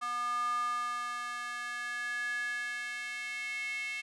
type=tone with high-pass filter sweep; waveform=square; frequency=242.1 Hz; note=B3; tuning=34 cents flat; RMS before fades=-36 dBFS; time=0.01-4.02 s; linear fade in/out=20 ms; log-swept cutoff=1100 to 2300 Hz; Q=7.8; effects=resampled to 24000 Hz